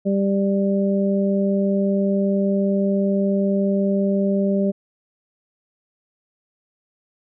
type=harmonic tone; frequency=197.2 Hz; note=G3; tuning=11 cents sharp; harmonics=1 / 2 / 3; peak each=-18 / -24 / -24 dBFS; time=0.05-4.72 s; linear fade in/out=20 ms; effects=none